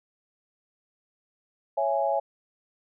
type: chord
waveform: sine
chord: C# minor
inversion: none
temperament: just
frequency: 554.4 / 665.2 / 831.5 Hz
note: C#5 / E5 / G#5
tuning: 0 / +16 / +2 cents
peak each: -27 dBFS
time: 1.77-2.2 s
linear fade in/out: 10 ms
effects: none